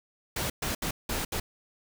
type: noise bursts at uneven times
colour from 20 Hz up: pink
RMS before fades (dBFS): -31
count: 5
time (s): 0.36-0.5 / 0.62-0.75 / 0.82-0.91 / 1.09-1.25 / 1.32-1.4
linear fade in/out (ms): 5
effects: none